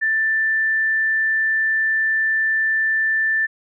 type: tone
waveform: sine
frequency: 1770 Hz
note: A6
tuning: 10 cents sharp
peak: -16 dBFS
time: 0.01-3.47 s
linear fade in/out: 20 ms
effects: none